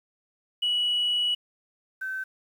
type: tone pair in turn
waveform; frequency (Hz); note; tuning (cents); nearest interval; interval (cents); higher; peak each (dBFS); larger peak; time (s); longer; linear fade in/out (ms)
sine; 2934 / 1536.8; F#7 / G6; -15 / -35; major seventh; 1120; first; -21 / -29; first; 0.62-1.35 / 2.01-2.24; first; 10
effects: tanh soft clip ceiling -19 dBFS + 9-bit